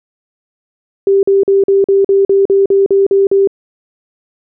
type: tone bursts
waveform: sine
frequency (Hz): 393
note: G4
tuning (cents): +4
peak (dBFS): -6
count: 12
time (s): 1.07-3.474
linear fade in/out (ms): 2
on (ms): 160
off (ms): 44
effects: none